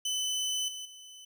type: tone with level steps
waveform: 25% pulse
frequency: 3016 Hz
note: F#7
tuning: 32 cents sharp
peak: -26 / -35 / -44 dBFS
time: 0.05-1.25 s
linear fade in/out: 5 ms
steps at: 0.68 / 0.85 s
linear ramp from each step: 5 ms
effects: none